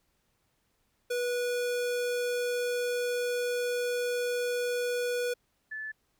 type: tone pair in turn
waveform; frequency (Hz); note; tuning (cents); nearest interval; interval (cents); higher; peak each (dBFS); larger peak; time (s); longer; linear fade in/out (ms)
square / sine; 488.1 / 1739.4; B4 / A6; -20 / -20; octave + minor seventh; 2200; second; -29 / -35; first; 1.1-5.34 / 5.71-5.92; first; 10
effects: pink hiss -74 dBFS RMS until 6.19 s